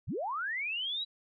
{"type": "linear sweep", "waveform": "sine", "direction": "up", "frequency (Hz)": [56, 3951], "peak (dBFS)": -32, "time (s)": [0.07, 1.05], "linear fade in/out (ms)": 20, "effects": []}